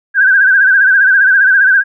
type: tone with vibrato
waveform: sine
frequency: 1568 Hz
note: G6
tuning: in tune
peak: -5 dBFS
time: 0.14-1.84 s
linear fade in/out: 50 ms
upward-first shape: sine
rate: 15 Hz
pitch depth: 80 cents each way
effects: none